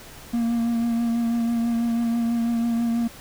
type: tone with vibrato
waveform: triangle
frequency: 233.1 Hz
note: A#3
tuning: in tune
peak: -18 dBFS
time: 0.33-3.08 s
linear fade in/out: 10 ms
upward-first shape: triangle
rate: 6.1 Hz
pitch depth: 27 cents each way
effects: pink hiss -43 dBFS RMS until 3.2 s